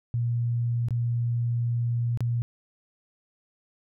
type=tone with dropouts; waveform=sine; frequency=118.7 Hz; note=A#2; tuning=32 cents sharp; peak=-23 dBFS; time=0.14-2.42 s; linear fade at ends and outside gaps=0 ms; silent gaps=0.885-0.907 / 2.174-2.206 s; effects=none